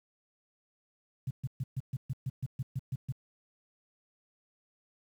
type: tone bursts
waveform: sine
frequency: 130 Hz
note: C3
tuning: 11 cents flat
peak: -30 dBFS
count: 12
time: 1.27-3.12 s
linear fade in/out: 5 ms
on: 35 ms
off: 130 ms
effects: high-pass 60 Hz 12 dB/octave + 10-bit